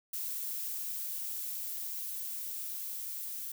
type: noise with level ramp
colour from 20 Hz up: violet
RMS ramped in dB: -37 to -40 dBFS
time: 0.13-3.52 s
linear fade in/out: 5 ms
effects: none